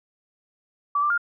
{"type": "tone with pitch steps", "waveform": "sine", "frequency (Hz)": [1153, 1181, 1407], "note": ["D6", "D6", "F6"], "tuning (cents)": [-32, 9, 12], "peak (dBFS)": -19, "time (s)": [0.95, 1.178], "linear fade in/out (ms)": 5, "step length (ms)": 76, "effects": []}